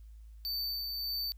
square tone with tremolo, 4565 Hz, D8, 50 cents flat, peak -33 dBFS, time 0.45-1.32 s, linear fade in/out 0 ms, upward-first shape sine, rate 1.7 Hz, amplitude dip 30%, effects added 54 Hz sine -48 dBFS peak until 1.37 s + white hiss -75 dBFS RMS until 1.37 s

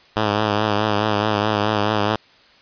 5% pulse tone with vibrato, 105.6 Hz, G#2, 29 cents sharp, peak -6 dBFS, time 0.16-2.16 s, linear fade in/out 5 ms, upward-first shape triangle, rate 4.7 Hz, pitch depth 63 cents each way, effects white hiss -51 dBFS RMS until 2.61 s + resampled to 11025 Hz

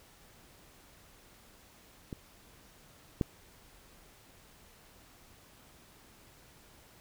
clicks, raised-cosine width 3 ms, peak -26 / -15 dBFS, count 2, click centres 2.128 / 3.212 s, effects pink hiss -59 dBFS RMS until 7 s

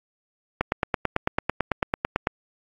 click train, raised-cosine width 0.5 ms, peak -6 dBFS, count 16, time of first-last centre 0.61-2.271 s, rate 9.03 Hz, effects AAC 64 kbps

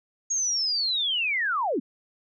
sine linear sweep, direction down, 6645 to 207.7 Hz, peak -23 dBFS, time 0.3-1.8 s, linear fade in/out 10 ms, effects none

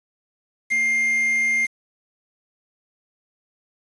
triangle tone with quantisation, 2111 Hz, C7, 15 cents sharp, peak -16 dBFS, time 0.7-1.67 s, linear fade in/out 20 ms, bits 6, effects resampled to 24000 Hz

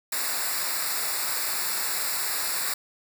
white noise with comb filter, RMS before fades -28 dBFS, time 0.12-2.74 s, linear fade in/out 5 ms, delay 0.32 ms, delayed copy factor -0.85, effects none

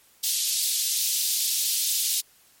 pink high-pass noise, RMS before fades -25 dBFS, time 0.23-2.21 s, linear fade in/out 10 ms, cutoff 3700 Hz, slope 24 dB/octave, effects white hiss -58 dBFS RMS until 2.6 s + MP3 64 kbps

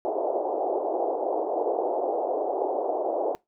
white band-pass noise, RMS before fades -27 dBFS, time 0.05-3.35 s, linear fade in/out 0 ms, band 340 to 780 Hz, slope 48 dB/octave, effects noise-tail reverb RT60 0.2 s tail -23 dB re dry

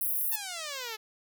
white high-pass noise, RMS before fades -30 dBFS, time 0.01-0.36 s, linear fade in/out 5 ms, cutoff 10000 Hz, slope 96 dB/octave
5% pulse exponential sweep, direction down, 912 to 423.8 Hz, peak -24 dBFS, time 0.31-0.97 s, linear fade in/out 20 ms
effects none

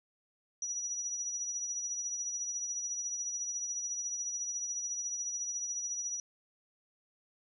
sine tone with tremolo, 5840 Hz, F#8, 24 cents flat, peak -32 dBFS, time 0.62-6.2 s, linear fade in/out 2 ms, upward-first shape triangle, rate 14 Hz, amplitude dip 50%, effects none

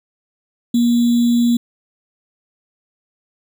sine tone with sample-and-hold, 237.5 Hz, A#3, 33 cents sharp, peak -11 dBFS, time 0.74-1.57 s, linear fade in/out 5 ms, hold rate 3675 Hz, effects none

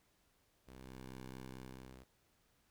10% pulse ring-modulated tone, 64.5 Hz, C2, 24 cents flat, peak -39 dBFS, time 0.67-2.04 s, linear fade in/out 10 ms, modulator 64.8 Hz, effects pink hiss -75 dBFS RMS until 2.7 s

